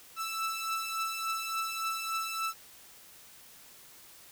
sawtooth beating tone pair, 1318.5 / 1322 Hz, E6 / E6, 0 / +5 cents, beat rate 3.5 Hz, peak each -34 / -30 dBFS, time 0.16-2.54 s, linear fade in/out 50 ms, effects white hiss -54 dBFS RMS until 4.31 s

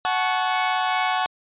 sawtooth chord, F# minor, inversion none, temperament equal with one note detuned, 740 / 863.9 / 1108.7 Hz, F#5 / A5 / C#6, 0 / -32 / 0 cents, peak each -19 / -22 / -22 dBFS, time 0.05-1.26 s, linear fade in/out 0 ms, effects resampled to 8000 Hz

